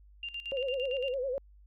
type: tone with tremolo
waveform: sine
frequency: 2791 Hz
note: F7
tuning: 2 cents flat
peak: -35 dBFS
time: 0.23-1.14 s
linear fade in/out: 2 ms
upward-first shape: square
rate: 8.8 Hz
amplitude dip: 75%
type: tone with vibrato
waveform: sine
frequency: 523.3 Hz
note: C5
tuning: in tune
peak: -30 dBFS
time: 0.52-1.38 s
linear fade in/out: 0 ms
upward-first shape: sine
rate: 9.8 Hz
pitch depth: 110 cents each way
effects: added 50 Hz sine -54 dBFS peak until 1.66 s